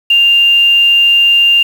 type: tone with quantisation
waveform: sine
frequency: 2794 Hz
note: F7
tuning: in tune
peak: -5 dBFS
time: 0.1-1.63 s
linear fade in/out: 5 ms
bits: 5
effects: none